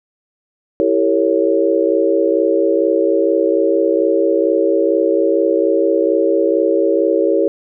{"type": "chord", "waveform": "sine", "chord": "E diminished seventh", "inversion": "none", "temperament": "equal with one note detuned", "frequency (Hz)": [329.6, 392, 456.3, 554.4], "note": ["E4", "G4", "Bb4", "Db5"], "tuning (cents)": [0, 0, -37, 0], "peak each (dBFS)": -17, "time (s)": [0.8, 7.48], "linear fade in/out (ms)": 0, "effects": []}